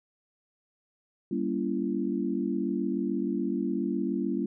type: chord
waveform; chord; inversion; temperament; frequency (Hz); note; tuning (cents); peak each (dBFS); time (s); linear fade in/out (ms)
sine; G diminished seventh; none; just; 196 / 235.2 / 282.2 / 338.7; G3 / Bb3 / Db4 / Fb4; 0 / +16 / +31 / +47; -32; 1.31-4.46; 5
effects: none